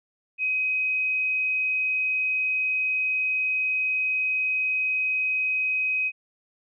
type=tone; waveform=sine; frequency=2524 Hz; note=D#7; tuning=24 cents sharp; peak=-22 dBFS; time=0.38-6.12 s; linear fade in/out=50 ms; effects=none